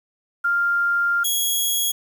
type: tone pair in turn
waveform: sine / 10% pulse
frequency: 1396.9 / 3322 Hz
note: F6 / G#7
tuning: 0 / 0 cents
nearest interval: octave + minor third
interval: 1500 cents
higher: second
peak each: -17 / -11 dBFS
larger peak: second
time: 0.44-1.24 / 1.24-1.92 s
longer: first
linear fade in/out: 10 ms
effects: 8-bit